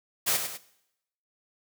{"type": "noise with echo", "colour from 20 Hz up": "white", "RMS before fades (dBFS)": -25, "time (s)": [0.26, 0.38], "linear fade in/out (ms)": 20, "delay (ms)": 100, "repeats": 2, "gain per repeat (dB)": -7, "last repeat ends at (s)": 0.58, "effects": ["noise-tail reverb RT60 0.8 s tail -18 dB re dry", "high-pass 100 Hz 12 dB/octave"]}